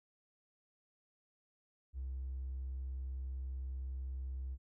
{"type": "tone with hard clipping", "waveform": "sine", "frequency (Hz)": 65.41, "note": "C2", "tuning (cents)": 0, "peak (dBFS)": -39, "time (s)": [1.93, 4.58], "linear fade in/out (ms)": 50, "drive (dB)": 1, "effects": []}